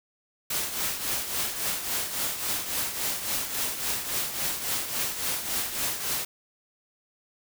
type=noise with tremolo; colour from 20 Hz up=white; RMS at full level=-27 dBFS; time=0.5-6.25 s; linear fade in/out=5 ms; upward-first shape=triangle; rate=3.6 Hz; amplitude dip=65%; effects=none